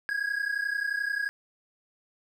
triangle tone pair together, 1629.8 / 1661.2 Hz, G#6 / G#6, -33 / 0 cents, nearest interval unison, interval 33 cents, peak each -29 / -28 dBFS, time 0.09-1.29 s, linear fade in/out 0 ms, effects none

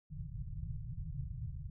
white low-pass noise, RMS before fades -42 dBFS, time 0.1-1.7 s, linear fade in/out 5 ms, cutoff 160 Hz, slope 96 dB/octave, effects none

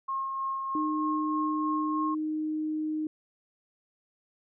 sine tone with tremolo, 1076 Hz, C6, 48 cents sharp, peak -28 dBFS, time 0.08-2.15 s, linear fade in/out 10 ms, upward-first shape sine, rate 3.2 Hz, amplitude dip 30%
sine tone with pitch glide, 306.8 to 309.3 Hz, D#4 to D#4, -24 to -10 cents, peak -28 dBFS, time 0.75-3.07 s, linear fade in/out 2 ms, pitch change +14 cents, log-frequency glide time 1.91-2.02 s
effects none

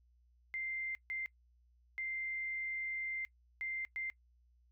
sine tone bursts at uneven times, 2090 Hz, C7, 2 cents flat, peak -37 dBFS, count 5, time 0.54-0.95 / 1.1-1.26 / 1.98-3.25 / 3.61-3.85 / 3.96-4.1 s, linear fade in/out 0 ms, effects noise-tail reverb RT60 0.1 s tail -21 dB re dry + added 60 Hz sine -66 dBFS peak until 4.71 s

